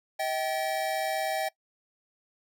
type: tone cluster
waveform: square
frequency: 637 / 773 / 1731 Hz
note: D#5 / G5 / A6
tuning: +41 / -24 / -29 cents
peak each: -32 / -31 / -40 dBFS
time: 0.19-1.49 s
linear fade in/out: 10 ms
effects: noise-tail reverb RT60 0.1 s tail -21 dB re dry